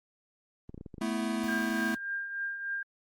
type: clicks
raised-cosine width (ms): 3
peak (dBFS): -30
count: 7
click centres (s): 0.694 / 0.744 / 0.778 / 0.811 / 0.862 / 0.942 / 0.982
type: chord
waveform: square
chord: A suspended second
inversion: none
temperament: equal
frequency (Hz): 220 / 246.9 / 329.6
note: A3 / B3 / E4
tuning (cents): 0 / 0 / 0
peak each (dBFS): -33 / -36 / -36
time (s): 1.01-1.95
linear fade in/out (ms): 5
type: tone with tremolo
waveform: sine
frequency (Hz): 1601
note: G6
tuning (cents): +36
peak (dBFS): -30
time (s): 1.48-2.83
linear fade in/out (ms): 5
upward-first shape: triangle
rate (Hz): 3.4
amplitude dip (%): 60
effects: Opus 32 kbps